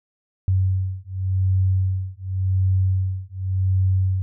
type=beating tone pair; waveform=sine; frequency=93.8 / 94.69 Hz; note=F#2 / F#2; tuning=+24 / +41 cents; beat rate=0.89 Hz; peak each=-21 dBFS; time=0.48-4.22 s; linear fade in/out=0 ms; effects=none